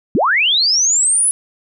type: linear sweep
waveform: sine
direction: up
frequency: 152.4 to 10340 Hz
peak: -11 dBFS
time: 0.15-1.31 s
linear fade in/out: 0 ms
effects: none